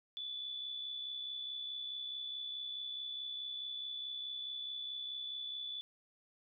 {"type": "tone with amplitude modulation", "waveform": "sine", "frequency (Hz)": 3467, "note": "A7", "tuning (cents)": -26, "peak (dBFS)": -38, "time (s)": [0.17, 5.81], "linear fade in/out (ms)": 0, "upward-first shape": "sine", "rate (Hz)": 64.7, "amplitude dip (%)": 40, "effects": []}